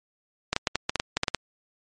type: clicks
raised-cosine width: 0.2 ms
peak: -6 dBFS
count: 11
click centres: 0.53 / 0.564 / 0.672 / 0.756 / 0.895 / 0.957 / 0.999 / 1.17 / 1.234 / 1.282 / 1.347 s
effects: MP3 48 kbps